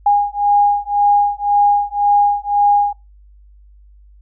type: beating tone pair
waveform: sine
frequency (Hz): 817 / 818.9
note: G#5 / G#5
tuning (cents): -29 / -25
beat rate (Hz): 1.9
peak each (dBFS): -14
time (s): 0.06-2.93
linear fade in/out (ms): 5
effects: noise-tail reverb RT60 0.2 s tail -22 dB re dry + added 50 Hz sine -42 dBFS peak until 4.21 s